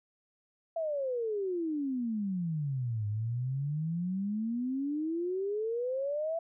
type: exponential two-way sweep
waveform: sine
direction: down then up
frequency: 673 to 102.6 to 673 Hz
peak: -30 dBFS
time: 0.76-6.39 s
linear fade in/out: 5 ms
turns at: 3.07 s
effects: none